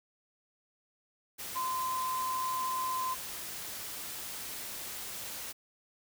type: tone in noise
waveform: sine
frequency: 1031 Hz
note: C6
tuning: 26 cents flat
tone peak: -31 dBFS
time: 1.55-3.15 s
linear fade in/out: 20 ms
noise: white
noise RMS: -41 dBFS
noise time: 1.38-5.53 s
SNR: +7 dB
effects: none